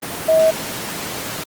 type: tone in noise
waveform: sine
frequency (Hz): 640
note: D#5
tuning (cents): +49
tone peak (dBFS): -10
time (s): 0.28-0.51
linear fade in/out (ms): 10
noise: pink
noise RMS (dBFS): -26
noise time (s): 0.02-1.44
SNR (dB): +13
effects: high-pass 150 Hz 12 dB/octave + Opus 24 kbps